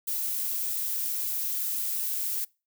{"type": "noise", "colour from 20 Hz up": "violet", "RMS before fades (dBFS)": -30, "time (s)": [0.07, 2.45], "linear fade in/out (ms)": 10, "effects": ["noise-tail reverb RT60 0.3 s tail -25 dB re dry"]}